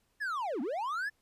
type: linear two-way sweep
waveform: triangle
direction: down then up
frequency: 1773 to 220 to 1773 Hz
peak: -30 dBFS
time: 0.2-1.1 s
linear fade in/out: 20 ms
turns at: 0.61 s
effects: pink hiss -74 dBFS RMS until 1.21 s + resampled to 32000 Hz